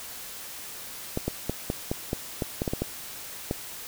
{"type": "clicks", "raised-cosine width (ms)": 2, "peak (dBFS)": -13, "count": 12, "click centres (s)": [1.174, 1.28, 1.496, 1.701, 1.915, 2.131, 2.422, 2.619, 2.678, 2.735, 2.82, 3.511], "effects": ["white hiss -40 dBFS RMS until 3.87 s"]}